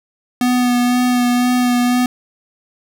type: tone with vibrato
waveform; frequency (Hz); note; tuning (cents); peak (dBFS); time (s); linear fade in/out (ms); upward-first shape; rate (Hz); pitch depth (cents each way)
square; 246.4; B3; -4; -13; 0.41-2.06; 2; sine; 2; 17
effects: none